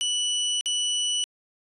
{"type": "tone with dropouts", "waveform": "sawtooth", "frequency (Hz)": 2960, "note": "F#7", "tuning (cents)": 0, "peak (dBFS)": -20, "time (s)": [0.01, 1.24], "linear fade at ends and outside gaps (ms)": 0, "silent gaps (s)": [0.61, 0.659], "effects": ["resampled to 24000 Hz"]}